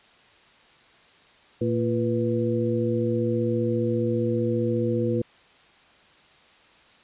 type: harmonic tone with a mistuned harmonic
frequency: 114.9 Hz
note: A#2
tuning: 25 cents flat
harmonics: 1 / 2 / 3 / 4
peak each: -27 / -27 / -27 / -27 dBFS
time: 1.61-5.22 s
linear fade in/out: 5 ms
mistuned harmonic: 4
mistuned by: +110 cents
effects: white hiss -55 dBFS RMS until 7.03 s + resampled to 8000 Hz

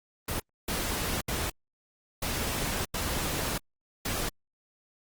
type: noise bursts at uneven times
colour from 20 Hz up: pink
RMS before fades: -31 dBFS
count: 6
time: 0.28-0.4 / 0.68-1.21 / 1.28-1.5 / 2.22-2.85 / 2.94-3.58 / 4.05-4.29 s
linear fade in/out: 5 ms
effects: Opus 24 kbps

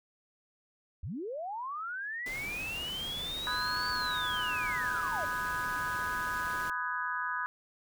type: linear two-way sweep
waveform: sine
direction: up then down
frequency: 58.27 to 4545 to 566 Hz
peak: -35 dBFS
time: 1.03-5.25 s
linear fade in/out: 5 ms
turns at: 3.89 s
type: noise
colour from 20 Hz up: pink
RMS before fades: -44 dBFS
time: 2.26-6.7 s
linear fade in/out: 2 ms
type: chord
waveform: sine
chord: G# minor seventh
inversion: first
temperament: just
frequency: 996.7 / 1245.9 / 1495.1 / 1661.2 Hz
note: B5 / D#6 / F#6 / G#6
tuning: +16 / +2 / +18 / 0 cents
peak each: -37 dBFS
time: 3.47-7.46 s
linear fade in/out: 0 ms
effects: none

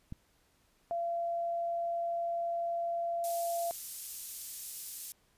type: click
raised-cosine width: 5 ms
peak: -28 dBFS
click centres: 0.124 s
type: tone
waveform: sine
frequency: 683 Hz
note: F5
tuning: 39 cents flat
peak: -31 dBFS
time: 0.91-3.71 s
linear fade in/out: 0 ms
type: high-pass noise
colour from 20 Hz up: pink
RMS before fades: -42 dBFS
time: 3.24-5.12 s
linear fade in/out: 0 ms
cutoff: 8400 Hz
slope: 12 dB/octave
effects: pink hiss -70 dBFS RMS until 5.37 s + resampled to 32000 Hz

